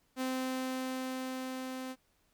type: tone with level ramp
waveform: sawtooth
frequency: 259 Hz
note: C4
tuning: 17 cents flat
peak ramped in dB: -28 to -35 dBFS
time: 0.16-1.96 s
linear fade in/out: 50 ms
effects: pink hiss -73 dBFS RMS until 2.33 s